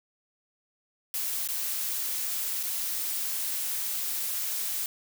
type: noise with dropouts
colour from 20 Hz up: blue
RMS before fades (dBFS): -31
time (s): 1.14-4.86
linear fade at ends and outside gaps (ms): 1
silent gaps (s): 1.475-1.487 / 2.63-2.634
effects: none